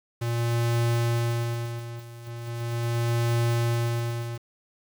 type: tone with tremolo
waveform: square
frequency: 117.6 Hz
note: A#2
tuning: 16 cents sharp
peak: -22 dBFS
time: 0.21-4.38 s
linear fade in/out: 10 ms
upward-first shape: sine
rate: 0.39 Hz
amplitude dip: 85%
effects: 8-bit